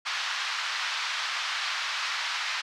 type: band-pass noise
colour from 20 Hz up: pink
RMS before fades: -31 dBFS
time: 0.05-2.62 s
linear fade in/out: 20 ms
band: 1100 to 5100 Hz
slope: 24 dB/octave
effects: none